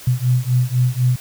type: beating tone pair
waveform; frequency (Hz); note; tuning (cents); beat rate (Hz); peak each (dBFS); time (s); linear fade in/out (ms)
sine; 123.47 / 127.47; B2 / C3; 0 / -45; 4; -17; 0.07-1.16; 5
effects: white hiss -38 dBFS RMS until 1.2 s